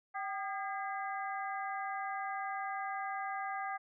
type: harmonic tone with a mistuned harmonic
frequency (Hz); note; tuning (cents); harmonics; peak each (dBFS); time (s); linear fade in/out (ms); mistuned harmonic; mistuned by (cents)
405.6; G#4; -41; 2 / 3 / 4 / 5; -38 / -42 / -44 / -46; 0.14-3.78; 20; 2; -75
effects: none